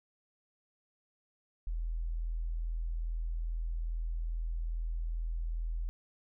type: tone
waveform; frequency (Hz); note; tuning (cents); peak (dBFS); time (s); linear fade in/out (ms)
sine; 41.2; E1; 0; -32; 1.67-5.89; 0
effects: none